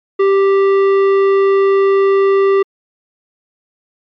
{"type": "tone with tanh clipping", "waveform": "sine", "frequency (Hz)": 392, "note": "G4", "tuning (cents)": 0, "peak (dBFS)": -10, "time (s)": [0.19, 2.63], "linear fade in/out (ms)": 10, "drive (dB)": 12, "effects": ["MP3 96 kbps"]}